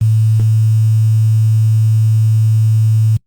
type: tone with quantisation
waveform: sine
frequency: 110 Hz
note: A2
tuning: in tune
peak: -8 dBFS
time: 0.01-3.17 s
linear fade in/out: 5 ms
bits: 6
effects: noise-tail reverb RT60 0.1 s tail -25 dB re dry + Opus 24 kbps